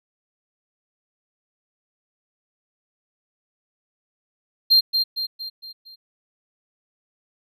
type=tone with echo; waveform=triangle; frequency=4186 Hz; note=C8; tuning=in tune; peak=-10 dBFS; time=4.7-4.81 s; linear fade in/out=20 ms; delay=230 ms; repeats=5; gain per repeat=-6 dB; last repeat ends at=5.96 s; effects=none